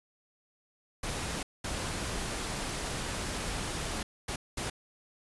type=noise bursts at uneven times; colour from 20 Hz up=pink; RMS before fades=-35 dBFS; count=4; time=1.03-1.43 / 1.64-4.03 / 4.28-4.36 / 4.57-4.7 s; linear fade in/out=5 ms; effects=resampled to 24000 Hz